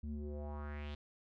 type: tone with low-pass filter sweep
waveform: square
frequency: 73.5 Hz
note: D2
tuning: 2 cents sharp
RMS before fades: -43 dBFS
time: 0.03-0.95 s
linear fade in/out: 5 ms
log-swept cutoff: 170 to 3800 Hz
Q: 3.2
effects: none